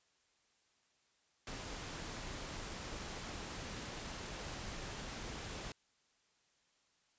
pink noise, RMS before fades -45 dBFS, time 1.47-5.72 s, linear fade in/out 2 ms, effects white hiss -75 dBFS RMS until 7.18 s + resampled to 16000 Hz

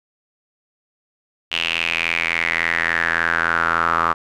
sawtooth tone with band-pass filter sweep, 83.5 Hz, E2, 23 cents sharp, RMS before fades -20 dBFS, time 1.51-4.14 s, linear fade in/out 20 ms, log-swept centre 2900 to 1200 Hz, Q 6, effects none

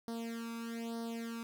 sawtooth tone with flanger, 230.5 Hz, A#3, 19 cents flat, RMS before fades -41 dBFS, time 0.08-1.43 s, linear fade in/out 0 ms, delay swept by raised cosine 0.2 to 0.81 ms, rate 1.1 Hz, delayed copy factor +0.9, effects none

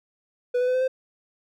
triangle tone with pitch steps, 492.4 / 499.3 / 506.2 / 513.3 / 520.5 Hz, B4 / B4 / B4 / C5 / C5, -5 / +19 / +43 / -33 / -9 cents, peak -18 dBFS, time 0.54-0.88 s, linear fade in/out 10 ms, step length 68 ms, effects none

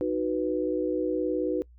sine chord, B major, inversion first, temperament equal, 311.1 / 370 / 493.9 Hz, D#4 / F#4 / B4, 0 / 0 / 0 cents, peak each -29 dBFS, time 0.01-1.62 s, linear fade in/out 0 ms, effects noise-tail reverb RT60 0.1 s tail -23 dB re dry + added 60 Hz sine -50 dBFS peak until 1.78 s

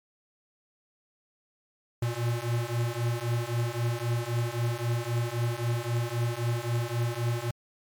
square beating tone pair, 116.54 / 120.34 Hz, A#2 / B2, 0 / -44 cents, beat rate 3.8 Hz, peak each -31 / -30 dBFS, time 2.02-7.51 s, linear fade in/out 5 ms, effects MP3 96 kbps

